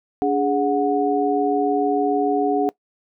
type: tone cluster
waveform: sine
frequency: 287.7 / 414.5 / 732 Hz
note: D4 / G#4 / F#5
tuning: -36 / -3 / -19 cents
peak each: -21 dBFS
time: 0.22-2.69 s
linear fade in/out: 0 ms
effects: noise-tail reverb RT60 0.1 s tail -21 dB re dry